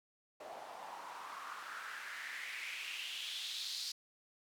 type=noise with band-pass filter sweep; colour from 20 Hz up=white; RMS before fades=-45 dBFS; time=0.4-3.92 s; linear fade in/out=5 ms; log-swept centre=650 to 4600 Hz; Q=4; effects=none